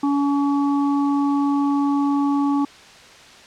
harmonic tone, 283 Hz, C#4, 36 cents sharp, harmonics 1 / 3 / 4, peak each -17 / -27 / -29 dBFS, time 0.03-2.65 s, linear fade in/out 5 ms, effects white hiss -44 dBFS RMS until 3.46 s + low-pass 5000 Hz 12 dB/octave

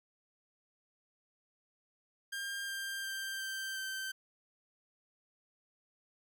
sawtooth tone with pitch steps, 1601 / 1589 / 1577.1 / 1565.3 / 1553.6 Hz, G6 / G6 / G6 / G6 / G6, +36 / +23 / +10 / -3 / -16 cents, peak -34 dBFS, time 2.32-4.12 s, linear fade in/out 10 ms, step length 360 ms, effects none

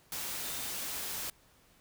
sine tone in noise, 3619 Hz, A7, 48 cents sharp, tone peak -49 dBFS, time 0.44-0.69 s, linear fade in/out 2 ms, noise white, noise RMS -38 dBFS, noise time 0.12-1.3 s, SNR -14 dB, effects pink hiss -64 dBFS RMS until 1.8 s

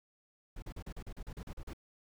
brown noise bursts, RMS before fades -43 dBFS, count 12, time 0.56-1.734 s, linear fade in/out 5 ms, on 63 ms, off 38 ms, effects none

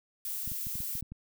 violet noise, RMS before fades -36 dBFS, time 0.25-1.01 s, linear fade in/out 2 ms
clicks, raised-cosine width 5 ms, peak -30 dBFS, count 8, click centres 0.476 / 0.518 / 0.669 / 0.755 / 0.804 / 0.954 / 1.026 / 1.12 s
effects none

